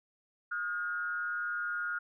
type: tone with frequency modulation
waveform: sine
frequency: 1430 Hz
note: F6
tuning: 41 cents sharp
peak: -32 dBFS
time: 0.51-1.99 s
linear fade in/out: 10 ms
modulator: 159 Hz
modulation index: 0.62
effects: none